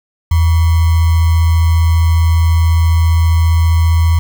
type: tone with sample-and-hold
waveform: sine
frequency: 82.41 Hz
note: E2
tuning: in tune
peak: -7 dBFS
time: 0.31-4.19 s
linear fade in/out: 5 ms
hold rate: 1050 Hz
effects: none